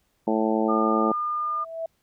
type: harmonic tone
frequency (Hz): 110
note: A2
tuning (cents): 0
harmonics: 2 / 3 / 4 / 5 / 6 / 7 / 8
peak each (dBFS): -25 / -26 / -28 / -29 / -31 / -31 / -31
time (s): 0.27-1.12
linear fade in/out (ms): 5
type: tone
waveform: sine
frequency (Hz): 1210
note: D#6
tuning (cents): -49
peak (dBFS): -24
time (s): 0.68-1.65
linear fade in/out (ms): 20
type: tone with exponential growth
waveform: sine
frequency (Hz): 656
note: E5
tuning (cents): -9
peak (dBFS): -25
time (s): 1.26-1.86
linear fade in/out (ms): 5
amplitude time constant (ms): 130
effects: pink hiss -70 dBFS RMS until 2.02 s